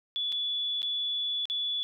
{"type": "tone with dropouts", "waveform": "sine", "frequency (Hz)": 3434, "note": "A7", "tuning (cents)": -43, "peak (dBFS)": -28, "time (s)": [0.16, 1.83], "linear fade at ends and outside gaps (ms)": 0, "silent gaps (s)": [[0.321, 0.325], [0.819, 0.829], [1.455, 1.499]], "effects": []}